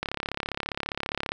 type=click train; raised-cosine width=0.3 ms; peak=-12 dBFS; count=46; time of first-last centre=0.03-1.319 s; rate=34.9 Hz; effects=none